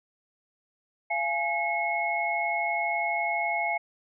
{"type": "tone cluster", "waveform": "sine", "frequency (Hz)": [686, 838, 2176], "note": ["F5", "G#5", "C#7"], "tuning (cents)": [-31, 15, -33], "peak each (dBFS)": [-30, -31, -28], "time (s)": [1.1, 3.78], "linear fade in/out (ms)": 10, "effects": []}